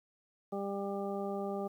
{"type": "harmonic tone", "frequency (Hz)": 198.8, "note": "G3", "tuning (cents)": 25, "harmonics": [1, 2, 3, 4, 6], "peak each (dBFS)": [-39, -38, -41, -42, -48], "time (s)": [0.52, 1.68], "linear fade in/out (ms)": 10, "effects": ["11-bit"]}